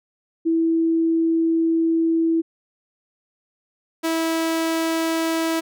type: tone pair in turn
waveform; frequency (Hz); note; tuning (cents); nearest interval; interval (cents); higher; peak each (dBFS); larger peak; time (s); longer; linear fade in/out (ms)
sine / sawtooth; 328.1 / 326.2; E4 / E4; -8 / -18; unison; 10; first; -16; neither; 0.45-2.42 / 4.03-5.61; first; 20
effects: none